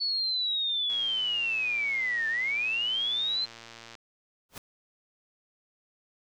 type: linear two-way sweep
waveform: sine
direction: down then up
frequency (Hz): 4453 to 1760 to 4153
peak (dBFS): -26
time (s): 0-3.46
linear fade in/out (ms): 20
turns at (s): 2.28
type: click train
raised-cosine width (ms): 0.2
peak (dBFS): -28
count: 352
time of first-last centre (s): 0.9-3.952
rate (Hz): 115
type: noise with exponential growth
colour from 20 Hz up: pink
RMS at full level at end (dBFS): -37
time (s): 4.49-4.58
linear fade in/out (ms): 2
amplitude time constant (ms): 19
effects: none